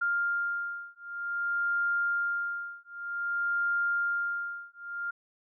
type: beating tone pair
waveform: sine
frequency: 1400 / 1400.53 Hz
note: F6 / F6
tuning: +4 / +4 cents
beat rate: 0.53 Hz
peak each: -31 / -31 dBFS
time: 0.01-5.11 s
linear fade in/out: 10 ms
effects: none